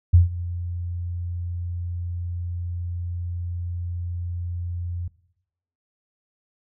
sine tone with ADSR envelope, 87.31 Hz, F2, in tune, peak -8 dBFS, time 0.13-5.08 s, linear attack 14 ms, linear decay 140 ms, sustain -18 dB, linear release 6 ms, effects noise-tail reverb RT60 0.8 s tail -20 dB re dry

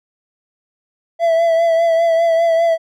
triangle tone with vibrato, 665 Hz, E5, 15 cents sharp, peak -9 dBFS, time 1.19-2.78 s, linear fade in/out 50 ms, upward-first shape triangle, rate 5 Hz, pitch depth 38 cents each way, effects none

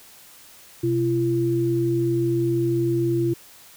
sine tone pair together, 127.36 / 340 Hz, C3 / F4, -46 / -46 cents, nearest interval octave + perfect fourth, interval 1700 cents, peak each -24 / -20 dBFS, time 0.83-3.34 s, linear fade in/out 10 ms, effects white hiss -48 dBFS RMS until 3.76 s

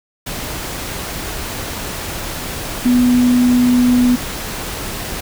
sine tone in noise, 246.9 Hz, B3, in tune, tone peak -9 dBFS, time 2.85-4.16 s, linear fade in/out 10 ms, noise pink, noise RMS -25 dBFS, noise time 0.26-5.21 s, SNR +13 dB, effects none

